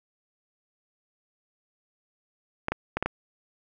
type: clicks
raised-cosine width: 0.5 ms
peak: -11 dBFS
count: 5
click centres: 2.684 / 2.72 / 2.97 / 3.026 / 3.06 s
effects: none